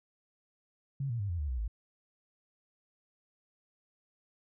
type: tone with pitch steps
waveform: sine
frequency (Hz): 137.5 / 117.64 / 100.66 / 86.12 / 73.68 / 63.04 / 53.94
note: C#3 / A#2 / G2 / F2 / D2 / B1 / A1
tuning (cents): -14 / +16 / +46 / -24 / +6 / +36 / -34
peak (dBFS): -31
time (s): 1-1.679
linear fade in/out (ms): 5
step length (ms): 97
effects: none